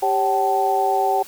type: tone cluster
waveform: sine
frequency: 394.3 / 550 / 764 / 873 Hz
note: G4 / C#5 / G5 / A5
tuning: +10 / -14 / -45 / -14 cents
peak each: -23 / -27 / -18 / -25 dBFS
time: 0.02-1.23 s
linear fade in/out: 10 ms
effects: white hiss -42 dBFS RMS until 1.27 s